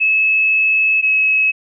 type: tone pair in turn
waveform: sine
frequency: 2593 / 2571 Hz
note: E7 / E7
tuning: -29 / -44 cents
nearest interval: unison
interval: 15 cents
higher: first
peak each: -11 dBFS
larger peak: neither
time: 0-1.02 / 1.02-1.52 s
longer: first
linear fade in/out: 20 ms
effects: none